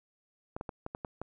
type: clicks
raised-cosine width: 1 ms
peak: -23 dBFS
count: 7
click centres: 0.565 / 0.611 / 0.692 / 0.864 / 0.949 / 1.048 / 1.216 s
effects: none